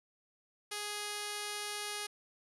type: tone with low-pass filter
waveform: 5% pulse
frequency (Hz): 415.3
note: G#4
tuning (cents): 0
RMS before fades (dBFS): -40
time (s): 0.71-2.07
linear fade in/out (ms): 10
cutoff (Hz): 9100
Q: 8.5
effects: none